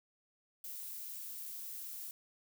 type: noise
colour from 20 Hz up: violet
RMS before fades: -45 dBFS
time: 0.64-2.11 s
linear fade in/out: 2 ms
effects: none